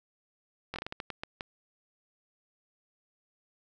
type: slowing click train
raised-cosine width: 0.3 ms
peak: -20 dBFS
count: 10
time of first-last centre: 0.74-1.408 s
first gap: 20 ms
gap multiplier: 1.31
effects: none